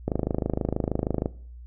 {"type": "click train", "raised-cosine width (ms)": 2, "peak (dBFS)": -11, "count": 32, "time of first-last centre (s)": [0.08, 1.259], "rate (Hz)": 26.3, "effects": ["noise-tail reverb RT60 0.5 s tail -19 dB re dry", "added 60 Hz sine -40 dBFS peak until 1.66 s"]}